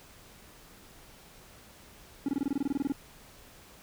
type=tone bursts; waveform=triangle; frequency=278.7 Hz; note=C#4; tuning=9 cents sharp; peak=-24 dBFS; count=14; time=2.26-2.922 s; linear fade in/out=2 ms; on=25 ms; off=24 ms; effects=pink hiss -54 dBFS RMS until 3.82 s